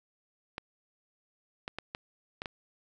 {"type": "clicks", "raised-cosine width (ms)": 0.3, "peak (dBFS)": -20, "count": 6, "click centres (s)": [0.581, 1.679, 1.786, 1.949, 2.419, 2.458], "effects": []}